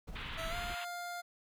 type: noise with tremolo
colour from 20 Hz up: brown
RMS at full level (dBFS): -42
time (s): 0.07-0.75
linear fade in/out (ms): 10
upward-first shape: sine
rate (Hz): 16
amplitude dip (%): 40
type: band-pass noise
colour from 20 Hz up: white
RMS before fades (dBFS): -45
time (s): 0.15-0.85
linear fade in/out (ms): 10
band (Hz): 890 to 3600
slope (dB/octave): 48
type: tone with pitch glide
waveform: 25% pulse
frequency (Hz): 655 to 702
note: E5 to F5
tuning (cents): -11 to +9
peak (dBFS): -36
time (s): 0.37-1.22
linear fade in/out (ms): 20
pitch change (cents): +120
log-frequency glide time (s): 0.49-0.55
effects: none